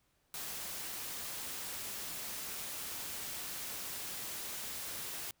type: noise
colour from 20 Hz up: white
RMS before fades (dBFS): -42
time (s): 0.34-5.31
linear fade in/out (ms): 2
effects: pink hiss -75 dBFS RMS until 5.4 s

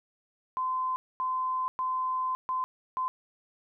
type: tone bursts at uneven times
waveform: sine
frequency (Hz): 1029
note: C6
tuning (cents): -29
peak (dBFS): -27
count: 5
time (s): 0.57-0.96 / 1.2-1.68 / 1.79-2.35 / 2.49-2.64 / 2.97-3.08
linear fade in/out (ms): 0
effects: none

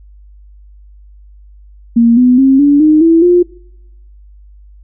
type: tone with pitch steps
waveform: sine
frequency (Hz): 233.1 / 249.8 / 267.8 / 287 / 307.6 / 329.7 / 353.3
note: A#3 / B3 / C4 / D4 / D#4 / E4 / F4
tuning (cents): 0 / +20 / +40 / -40 / -20 / 0 / +20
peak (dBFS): -4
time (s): 1.96-3.43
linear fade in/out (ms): 10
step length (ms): 210
effects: noise-tail reverb RT60 0.9 s tail -25 dB re dry + added 50 Hz sine -36 dBFS peak until 4.83 s

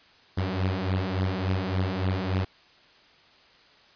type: beating tone pair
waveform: sawtooth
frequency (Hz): 92.3 / 95.8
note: F#2 / G2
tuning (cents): -4 / -39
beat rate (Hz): 3.5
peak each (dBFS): -24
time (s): 0.37-2.45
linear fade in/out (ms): 10
effects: white hiss -56 dBFS RMS until 3.95 s + resampled to 11025 Hz

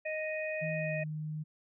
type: harmonic tone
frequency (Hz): 622.3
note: D#5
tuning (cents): 0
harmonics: 1 / 3 / 4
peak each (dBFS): -35 / -41 / -39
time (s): 0.05-1.04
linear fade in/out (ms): 10
type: tone with pitch glide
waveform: sine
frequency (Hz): 160 to 153.93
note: D#3 to D#3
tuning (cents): +49 to -18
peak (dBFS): -35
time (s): 0.61-1.44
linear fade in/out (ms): 20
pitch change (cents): -67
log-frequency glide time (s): 0.74-0.99
effects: none

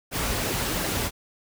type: noise with flanger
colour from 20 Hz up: pink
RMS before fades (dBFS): -27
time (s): 0.11-1.11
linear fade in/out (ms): 50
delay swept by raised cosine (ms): 0.86 to 6.56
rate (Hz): 2.7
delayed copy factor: -0.5
effects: none

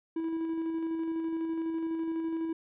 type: tone with tremolo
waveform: triangle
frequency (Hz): 326.6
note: E4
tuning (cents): -16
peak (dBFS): -27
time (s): 0.16-2.53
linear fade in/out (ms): 5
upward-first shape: square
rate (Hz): 12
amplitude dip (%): 25
effects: resampled to 8000 Hz

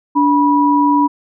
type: tone pair together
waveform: sine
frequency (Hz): 290.2 / 976.1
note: D4 / B5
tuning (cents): -21 / -21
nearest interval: octave + major sixth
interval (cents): 2100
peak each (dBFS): -12 / -12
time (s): 0.15-1.08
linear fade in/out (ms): 20
effects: none

